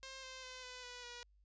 5% pulse tone with pitch steps, 530 / 520.3 / 510.8 / 501.4 / 492.2 / 483.2 Hz, C5 / C5 / C5 / B4 / B4 / B4, +22 / -10 / -42 / +26 / -6 / -38 cents, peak -37 dBFS, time 0.03-1.23 s, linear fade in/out 0 ms, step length 200 ms, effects added 50 Hz sine -66 dBFS peak until 1.44 s + resampled to 16000 Hz

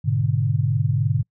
sine chord, G# diminished, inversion none, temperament equal, 103.83 / 123.47 / 146.83 Hz, G#2 / B2 / D3, 0 / 0 / 0 cents, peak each -22 dBFS, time 0.04-1.23 s, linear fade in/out 20 ms, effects noise-tail reverb RT60 0.1 s tail -25 dB re dry

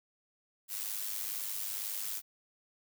blue noise with amplitude modulation, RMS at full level -35 dBFS, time 0.68-2.22 s, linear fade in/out 50 ms, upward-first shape sine, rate 102 Hz, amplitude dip 60%, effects none

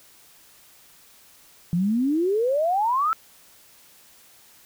sine exponential sweep, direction up, 165.6 to 1349 Hz, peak -19 dBFS, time 1.73-3.13 s, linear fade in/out 0 ms, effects white hiss -53 dBFS RMS until 4.65 s

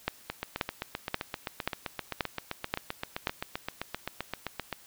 two click trains, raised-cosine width 0.3 ms, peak -16 / -11 dBFS, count 35 / 7, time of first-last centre 0.3-4.727 / 0.08-3.271 s, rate 7.68 / 1.88 Hz, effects white hiss -55 dBFS RMS until 4.86 s

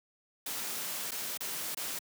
white noise with dropouts, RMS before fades -37 dBFS, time 0.46-1.99 s, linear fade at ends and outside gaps 5 ms, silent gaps 1.11-1.117 / 1.375-1.405 / 1.748-1.77 s, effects high-pass 150 Hz 12 dB/octave

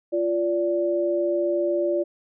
sine tone pair together, 347 / 581 Hz, F4 / D5, -11 / -19 cents, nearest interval major sixth, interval 892 cents, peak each -23 dBFS, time 0.12-2.04 s, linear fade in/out 20 ms, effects none

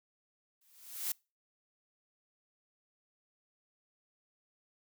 blue noise with exponential growth, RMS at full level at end -32 dBFS, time 0.61-1.12 s, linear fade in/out 5 ms, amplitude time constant 110 ms, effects noise-tail reverb RT60 0.3 s tail -26 dB re dry

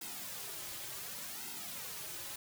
white noise with flanger, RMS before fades -44 dBFS, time 0.01-2.36 s, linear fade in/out 5 ms, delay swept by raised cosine 1.7 to 4.4 ms, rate 0.68 Hz, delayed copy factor -0.85, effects none

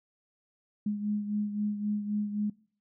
sine beating tone pair, 207.7 / 211.5 Hz, G#3 / G#3, 0 / +32 cents, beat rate 3.8 Hz, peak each -29 / -36 dBFS, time 0.86-2.5 s, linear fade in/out 5 ms, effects noise-tail reverb RT60 0.5 s tail -23 dB re dry

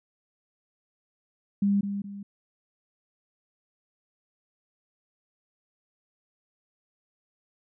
sine tone with echo, 200.5 Hz, G3, 39 cents sharp, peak -20 dBFS, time 1.62-1.81 s, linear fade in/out 5 ms, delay 210 ms, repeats 2, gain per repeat -8 dB, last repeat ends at 2.23 s, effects none

